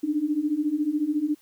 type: beating tone pair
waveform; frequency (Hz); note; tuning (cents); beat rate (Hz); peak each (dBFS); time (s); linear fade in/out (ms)
sine; 290.2 / 304.2; D4 / D#4; -21 / -39; 14; -27 / -24; 0.03-1.35; 10
effects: white hiss -60 dBFS RMS until 1.41 s